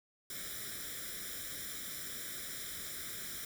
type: noise with comb filter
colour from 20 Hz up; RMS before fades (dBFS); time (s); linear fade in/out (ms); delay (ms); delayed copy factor
white; -43; 0.3-3.45; 2; 0.55; +0.9
effects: none